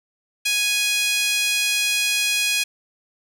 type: tone with high-pass filter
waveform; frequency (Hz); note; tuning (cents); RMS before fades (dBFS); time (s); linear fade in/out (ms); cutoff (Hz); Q
5% pulse; 830.6; G#5; 0; -21; 0.45-2.64; 10; 2500; 3
effects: none